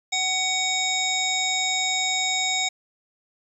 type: harmonic tone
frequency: 750 Hz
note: F#5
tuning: 23 cents sharp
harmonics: 1 / 3 / 5 / 7 / 9 / 10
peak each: -30 / -26 / -26 / -34 / -31 / -32 dBFS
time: 0.12-2.69 s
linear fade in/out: 10 ms
effects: 9-bit